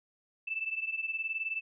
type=beating tone pair; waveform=sine; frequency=2637 / 2656 Hz; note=E7 / E7; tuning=0 / +12 cents; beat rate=19 Hz; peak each=-34 / -37 dBFS; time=0.47-1.61 s; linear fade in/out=10 ms; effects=none